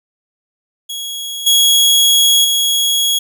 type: tone with level steps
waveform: sawtooth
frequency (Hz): 3326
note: G#7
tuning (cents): +2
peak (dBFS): -19 / -5 / -9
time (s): 0.89-3.19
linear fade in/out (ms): 10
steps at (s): 1.46 / 2.44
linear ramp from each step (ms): 10
effects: none